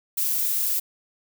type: noise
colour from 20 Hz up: violet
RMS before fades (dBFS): -24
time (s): 0.17-0.8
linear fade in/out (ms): 10
effects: none